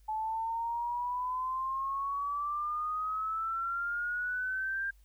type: exponential sweep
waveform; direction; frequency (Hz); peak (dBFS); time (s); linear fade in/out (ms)
sine; up; 862 to 1600; -31; 0.08-4.91; 10
effects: added 50 Hz sine -57 dBFS peak until 5.04 s + white hiss -72 dBFS RMS until 5.04 s